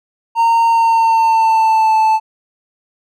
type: tone with pitch glide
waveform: triangle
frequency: 920 to 877.4 Hz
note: A#5 to A5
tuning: -23 to -5 cents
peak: -7 dBFS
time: 0.35-2.2 s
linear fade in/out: 50 ms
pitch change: -82 cents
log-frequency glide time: 0.67-1.95 s
effects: none